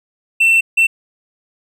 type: tone bursts at uneven times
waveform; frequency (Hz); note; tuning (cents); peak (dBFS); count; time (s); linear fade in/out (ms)
triangle; 2689; E7; +34; -7; 2; 0.4-0.61 / 0.77-0.87; 10
effects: none